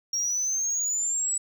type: exponential sweep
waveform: sine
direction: up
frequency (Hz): 5588 to 7902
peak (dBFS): -22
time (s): 0.13-1.38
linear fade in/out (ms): 5
effects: tanh soft clip ceiling -23 dBFS + 9-bit